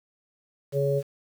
harmonic tone, 140 Hz, C#3, 18 cents sharp, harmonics 1 / 3 / 4, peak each -26 / -26 / -26 dBFS, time 0.72-1.03 s, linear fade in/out 50 ms, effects 8-bit

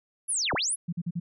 sine linear two-way sweep, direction down then up, 11175 to 47 to 11175 Hz, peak -25 dBFS, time 0.28-0.76 s, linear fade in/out 20 ms, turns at 0.54 s
sine tone bursts, 171.4 Hz, F3, 32 cents flat, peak -27 dBFS, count 4, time 0.88-1.2 s, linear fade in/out 10 ms, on 47 ms, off 44 ms
effects none

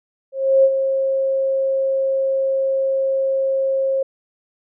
sine tone with ADSR envelope, 537 Hz, C5, 45 cents sharp, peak -8 dBFS, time 0.32-4.03 s, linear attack 320 ms, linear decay 54 ms, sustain -8 dB, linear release 6 ms, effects none

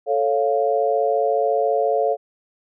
sine chord, A augmented, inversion none, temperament equal, 440 / 554.4 / 698.5 Hz, A4 / C#5 / E#5, 0 / 0 / 0 cents, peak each -21 dBFS, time 0.06-2.17 s, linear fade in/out 50 ms, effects none

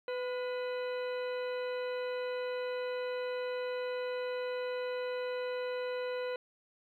harmonic tone with a mistuned harmonic, 500 Hz, B4, 21 cents sharp, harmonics 1 / 2 / 3 / 4 / 5 / 6 / 8, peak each -34 / -46 / -46 / -50 / -50 / -54 / -53 dBFS, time 0.08-6.36 s, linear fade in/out 2 ms, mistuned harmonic 3, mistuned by -55 cents, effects 12-bit

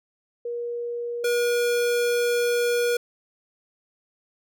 sine / square tone pair in turn, 476 / 479.9 Hz, A#4 / B4, +36 / -50 cents, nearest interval unison, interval 14 cents, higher second, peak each -27 / -21 dBFS, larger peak second, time 0.45-1.24 / 1.24-2.97 s, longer second, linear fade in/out 5 ms, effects none

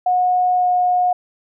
sine tone with pitch glide, 727 to 722.4 Hz, F#5 to F#5, -31 to -42 cents, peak -13 dBFS, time 0.06-1.13 s, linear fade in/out 5 ms, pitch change -11 cents, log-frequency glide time 0.56-0.67 s, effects none

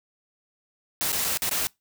white noise with dropouts, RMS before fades -26 dBFS, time 1.01-1.67 s, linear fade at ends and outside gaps 0 ms, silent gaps 1.12-1.128 / 1.243-1.247 / 1.373-1.42 / 1.493-1.512 s, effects noise-tail reverb RT60 0.2 s tail -25 dB re dry

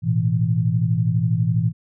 sine chord, A suspended second, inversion none, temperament equal with one note detuned, 110 / 122.19 / 164.81 Hz, A2 / B2 / E3, 0 / -18 / 0 cents, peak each -21 dBFS, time 0.02-1.73 s, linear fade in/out 50 ms, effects none

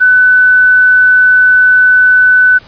sine tone, 1500 Hz, F#6, 23 cents sharp, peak -3 dBFS, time 0-2.59 s, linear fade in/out 20 ms, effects pink hiss -38 dBFS RMS until 2.67 s + resampled to 11025 Hz

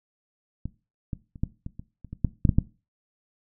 clicks, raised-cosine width 5 ms, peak -19 / -18 / -30 / -12 / -22 / -25 / -29 / -23 / -9 / -7 / -6 / -6 dBFS, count 12, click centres 0.656 / 1.132 / 1.358 / 1.435 / 1.664 / 1.795 / 2.047 / 2.13 / 2.247 / 2.452 / 2.492 / 2.585 s, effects noise-tail reverb RT60 0.3 s tail -18 dB re dry

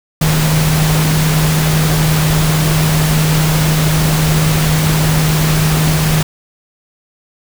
sine tone in noise, 155.8 Hz, D#3, 3 cents sharp, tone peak -11 dBFS, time 0.21-6.23 s, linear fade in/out 5 ms, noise pink, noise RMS -17 dBFS, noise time 0.21-6.23 s, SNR +3 dB, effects none

